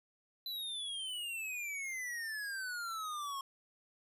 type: exponential sweep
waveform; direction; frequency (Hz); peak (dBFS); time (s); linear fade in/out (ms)
square; down; 4028 to 1078; -39; 0.46-3.41; 2
effects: resampled to 32000 Hz